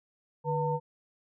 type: tone cluster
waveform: sine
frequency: 150.1 / 487.4 / 905 Hz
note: D3 / B4 / A5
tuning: +38 / -23 / +48 cents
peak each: -31 dBFS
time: 0.44-0.8 s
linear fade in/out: 50 ms
effects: none